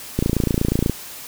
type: click train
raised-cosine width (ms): 3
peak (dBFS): -5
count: 21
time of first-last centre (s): 0.19-0.897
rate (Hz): 28.3
effects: white hiss -36 dBFS RMS until 1.27 s